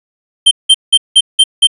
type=tone bursts; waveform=square; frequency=3136 Hz; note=G7; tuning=in tune; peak=-3 dBFS; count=6; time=0.46-1.672 s; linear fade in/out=10 ms; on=52 ms; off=180 ms; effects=resampled to 24000 Hz